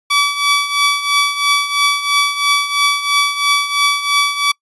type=tone with tremolo; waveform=15% pulse; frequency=1147 Hz; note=D6; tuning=41 cents flat; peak=-3 dBFS; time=0.1-4.52 s; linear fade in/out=10 ms; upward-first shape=triangle; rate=3 Hz; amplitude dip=75%; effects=noise-tail reverb RT60 0.1 s tail -26 dB re dry + resampled to 24000 Hz

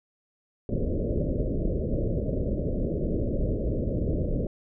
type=low-pass noise; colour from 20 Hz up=pink; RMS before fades=-27 dBFS; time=0.69-4.47 s; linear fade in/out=2 ms; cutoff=610 Hz; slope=96 dB/octave; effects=none

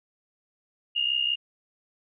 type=tone pair together; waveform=sine; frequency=2794 / 2859 Hz; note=F7 / F7; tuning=0 / +40 cents; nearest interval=unison; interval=40 cents; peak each=-27 / -25 dBFS; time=0.95-1.36 s; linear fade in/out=20 ms; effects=none

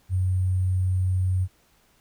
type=tone with sample-and-hold; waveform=sine; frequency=92.5 Hz; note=F#2; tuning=in tune; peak=-20 dBFS; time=0.09-1.48 s; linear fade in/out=50 ms; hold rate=8820 Hz; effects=pink hiss -62 dBFS RMS until 2 s

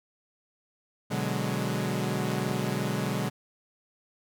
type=chord; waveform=sawtooth; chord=G# half-diminished seventh; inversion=first; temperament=equal; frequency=123.47 / 146.83 / 185 / 207.7 Hz; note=B2 / D3 / F#3 / G#3; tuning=0 / 0 / 0 / 0 cents; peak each=-29 dBFS; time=1.1-3.3 s; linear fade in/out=20 ms
type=click; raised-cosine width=2 ms; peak=-33 dBFS; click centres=2.493 s
effects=none

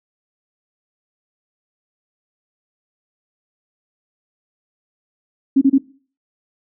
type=tone bursts; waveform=sine; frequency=271.3 Hz; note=C#4; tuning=37 cents flat; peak=-8 dBFS; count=3; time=5.56-5.783 s; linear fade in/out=10 ms; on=55 ms; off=29 ms; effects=noise-tail reverb RT60 0.4 s tail -19 dB re dry

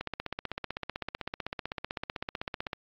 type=click train; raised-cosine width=0.3 ms; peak=-17 dBFS; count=44; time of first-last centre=0.01-2.732 s; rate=15.8 Hz; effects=low-pass 5000 Hz 12 dB/octave + AAC 48 kbps

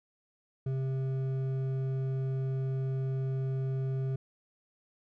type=tone with hard clipping; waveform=triangle; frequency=132.8 Hz; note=C3; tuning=26 cents sharp; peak=-31 dBFS; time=0.66-4.16 s; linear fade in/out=5 ms; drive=11 dB; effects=none

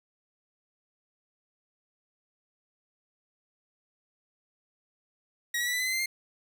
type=tone with pitch steps; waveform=sawtooth; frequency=1902 / 1930.8 / 1960 / 1989.7 / 2020 / 2050 / 2081 / 2113 Hz; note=A#6 / B6 / B6 / B6 / B6 / C7 / C7 / C7; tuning=+34 / -40 / -14 / +12 / +39 / -36 / -10 / +16 cents; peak=-24 dBFS; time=5.54-6.06 s; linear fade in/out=5 ms; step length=65 ms; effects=none

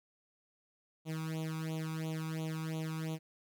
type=tone with flanger; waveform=sawtooth; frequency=159.2 Hz; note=D#3; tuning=40 cents sharp; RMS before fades=-38 dBFS; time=1.05-3.19 s; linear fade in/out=50 ms; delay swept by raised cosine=0.29 to 0.84 ms; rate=2.9 Hz; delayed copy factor=+1; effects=none

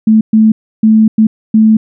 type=tone bursts at uneven times; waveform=sine; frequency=218.8 Hz; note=A3; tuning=9 cents flat; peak=-3 dBFS; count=5; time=0.07-0.21 / 0.33-0.52 / 0.83-1.08 / 1.18-1.27 / 1.54-1.77 s; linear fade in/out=5 ms; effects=none

